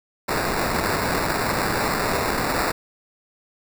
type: noise with sample-and-hold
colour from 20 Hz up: violet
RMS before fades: -23 dBFS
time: 0.28-2.72 s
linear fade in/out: 10 ms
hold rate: 3150 Hz
effects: none